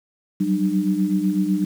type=tone cluster; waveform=sine; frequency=186.6 / 194.6 / 301.9 Hz; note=F#3 / G3 / D4; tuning=+15 / -12 / +48 cents; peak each=-22 dBFS; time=0.4-1.65 s; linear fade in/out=10 ms; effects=7-bit